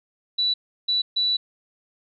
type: tone bursts at uneven times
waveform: sine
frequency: 3951 Hz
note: B7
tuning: in tune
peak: -19 dBFS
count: 3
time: 0.38-0.54 / 0.88-1.02 / 1.16-1.37 s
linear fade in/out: 10 ms
effects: none